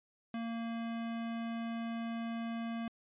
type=tone; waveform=square; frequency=230 Hz; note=A#3; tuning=23 cents flat; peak=-37 dBFS; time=0.34-2.88 s; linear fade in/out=2 ms; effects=resampled to 8000 Hz